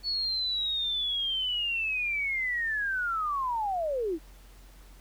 sine linear sweep, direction down, 4435 to 295.4 Hz, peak -27 dBFS, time 0.03-4.19 s, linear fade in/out 50 ms, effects added 45 Hz sine -49 dBFS peak until 5 s + pink hiss -58 dBFS RMS until 5 s

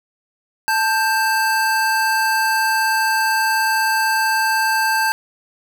square tone pair together, 880.6 / 1579 Hz, A5 / G6, +1 / +12 cents, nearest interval minor seventh, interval 1011 cents, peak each -19 dBFS, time 0.68-5.12 s, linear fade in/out 0 ms, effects none

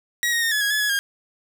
sawtooth tone with pitch steps, 1905 / 1868 / 1836 / 1705 / 1652 / 1711 / 1687 / 1618 Hz, A#6 / A#6 / A#6 / G#6 / G#6 / A6 / G#6 / G#6, +37 / +3 / -27 / +45 / -10 / -49 / +27 / -46 cents, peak -16 dBFS, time 0.23-0.99 s, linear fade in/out 0 ms, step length 95 ms, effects none

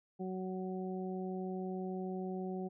harmonic tone, 186.4 Hz, F#3, 13 cents sharp, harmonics 1 / 2 / 3 / 4, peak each -39 / -41 / -51 / -47 dBFS, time 0.19-2.69 s, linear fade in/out 20 ms, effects none

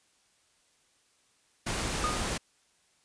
pink noise, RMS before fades -32 dBFS, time 1.66-2.38 s, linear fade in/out 10 ms
triangle tone with exponential decay, 1231 Hz, D#6, 19 cents flat, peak -23 dBFS, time 2.04-2.32 s, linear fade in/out 0 ms, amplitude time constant 59 ms
effects white hiss -68 dBFS RMS until 3.04 s + resampled to 22050 Hz

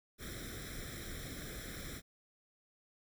pink noise with comb filter, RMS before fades -45 dBFS, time 0.18-2.02 s, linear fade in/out 50 ms, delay 0.54 ms, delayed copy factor +0.95, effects none

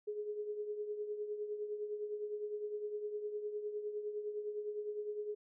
sine tone with tremolo, 419.1 Hz, G#4, 16 cents sharp, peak -35 dBFS, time 0.07-5.35 s, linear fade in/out 10 ms, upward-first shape triangle, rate 9.8 Hz, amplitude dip 65%, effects none

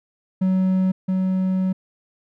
triangle tone pair in turn, 187.3 / 187.3 Hz, F#3 / F#3, +21 / +21 cents, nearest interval unison, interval 0 cents, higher neither, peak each -14 / -16 dBFS, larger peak first, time 0.41-0.92 / 1.08-1.73 s, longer second, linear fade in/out 10 ms, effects none

